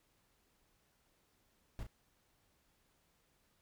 brown noise with echo, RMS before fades -42 dBFS, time 1.79-1.83 s, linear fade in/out 0 ms, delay 36 ms, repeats 1, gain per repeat -7 dB, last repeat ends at 1.866 s, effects pink hiss -75 dBFS RMS until 3.61 s

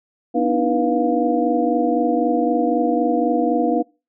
sine tone cluster, 245.7 / 295.4 / 319.3 / 486.7 / 702 Hz, B3 / D4 / D#4 / B4 / F5, -9 / +10 / +45 / -25 / +9 cents, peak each -22 dBFS, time 0.34-3.83 s, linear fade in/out 20 ms, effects noise-tail reverb RT60 0.3 s tail -24 dB re dry

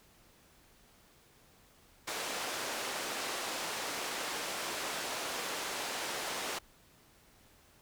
pink band-pass noise, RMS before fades -38 dBFS, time 2.07-6.59 s, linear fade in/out 10 ms, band 440 to 9300 Hz, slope 12 dB/octave, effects pink hiss -63 dBFS RMS until 7.81 s

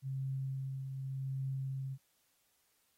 sine tone with tremolo, 134.1 Hz, C3, 43 cents sharp, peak -34 dBFS, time 0.02-1.98 s, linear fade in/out 50 ms, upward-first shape triangle, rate 0.86 Hz, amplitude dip 45%, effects white hiss -75 dBFS RMS until 2.97 s + AAC 48 kbps

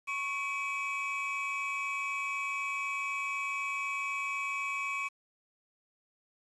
triangle tone cluster, 1102 / 2302 / 2546 Hz, C#6 / D7 / D#7, -11 / -35 / +39 cents, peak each -35 / -35 / -35 dBFS, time 0.07-5.09 s, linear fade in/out 20 ms, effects resampled to 24000 Hz + 9-bit

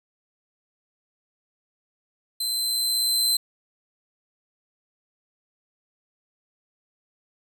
sawtooth tone with level ramp, 4079 Hz, C8, 45 cents flat, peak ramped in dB -22 to -16 dBFS, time 2.4-3.37 s, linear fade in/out 5 ms, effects none

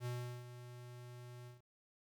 square tone with ADSR envelope, 122.5 Hz, B2, 14 cents flat, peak -39 dBFS, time 0-1.62 s, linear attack 58 ms, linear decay 380 ms, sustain -12 dB, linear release 150 ms, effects 12-bit

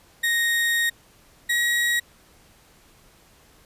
35% pulse tone pair in turn, 1864.7 / 1903.9 Hz, A#6 / A#6, 0 / +36 cents, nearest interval unison, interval 36 cents, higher second, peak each -18 / -18 dBFS, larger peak neither, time 0.23-0.9 / 1.49-2 s, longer first, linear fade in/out 10 ms, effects pink hiss -55 dBFS RMS until 3.65 s + resampled to 32000 Hz

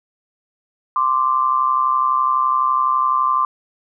sine tone pair together, 1042.8 / 1174.7 Hz, C6 / D6, -6 / 0 cents, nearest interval major second, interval 206 cents, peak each -17 dBFS, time 0.96-3.45 s, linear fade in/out 2 ms, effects none

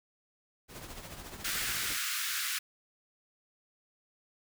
pink noise with tremolo, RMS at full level -43 dBFS, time 0.68-1.98 s, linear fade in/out 50 ms, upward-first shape triangle, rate 14 Hz, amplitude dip 60%
pink high-pass noise, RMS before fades -34 dBFS, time 1.44-2.59 s, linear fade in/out 10 ms, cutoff 1300 Hz, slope 48 dB/octave
effects none

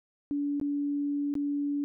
sine tone with dropouts, 287.1 Hz, D4, 39 cents flat, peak -27 dBFS, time 0.31-1.84 s, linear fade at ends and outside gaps 0 ms, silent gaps 0.599-0.613 / 1.34-1.353 s, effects none

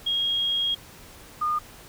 sine tone pair in turn, 3270 / 1219.2 Hz, G#7 / D#6, -28 / -36 cents, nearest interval octave + perfect fourth, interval 1708 cents, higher first, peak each -22 dBFS, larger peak neither, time 0.06-0.75 / 1.41-1.59 s, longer first, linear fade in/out 10 ms, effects pink hiss -47 dBFS RMS until 1.88 s

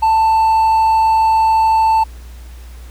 triangle tone with hard clipping, 887 Hz, A5, 14 cents sharp, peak -10 dBFS, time 0.02-2.04 s, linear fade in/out 10 ms, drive 5 dB, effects added 60 Hz sine -31 dBFS peak until 2.9 s + pink hiss -45 dBFS RMS until 2.9 s

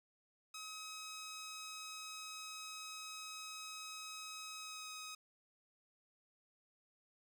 10% pulse tone with pitch glide, 1273 to 1263.5 Hz, D#6 to D#6, +39 to +26 cents, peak -38 dBFS, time 0.54-5.15 s, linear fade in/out 5 ms, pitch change -13 cents, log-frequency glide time 4.58-4.89 s, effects none

